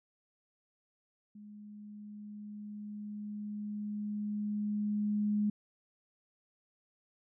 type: tone with level ramp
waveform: sine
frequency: 208.6 Hz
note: G#3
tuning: 8 cents sharp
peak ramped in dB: -48 to -27 dBFS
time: 1.35-5.5 s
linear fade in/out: 5 ms
effects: none